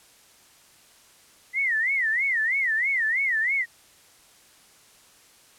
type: tone with vibrato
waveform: sine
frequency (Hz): 1967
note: B6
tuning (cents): -7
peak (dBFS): -21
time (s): 1.53-3.66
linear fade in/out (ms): 50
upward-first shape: sine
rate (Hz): 3.1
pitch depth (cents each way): 210
effects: white hiss -55 dBFS RMS until 5.58 s + low-pass 11000 Hz 12 dB/octave